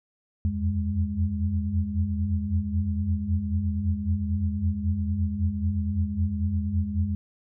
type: tone cluster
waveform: sine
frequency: 82 / 87.2 / 91 / 205.8 Hz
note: E2 / F2 / F#2 / G#3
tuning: -9 / -2 / -28 / -16 cents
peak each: -29 dBFS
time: 0.45-7.15 s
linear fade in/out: 0 ms
effects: none